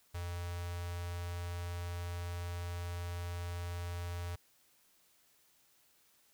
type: tone with notch filter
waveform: square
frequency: 87.31 Hz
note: F2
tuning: in tune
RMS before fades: -40 dBFS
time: 0.14-4.36 s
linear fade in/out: 10 ms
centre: 230 Hz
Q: 0.59
effects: white hiss -69 dBFS RMS until 6.33 s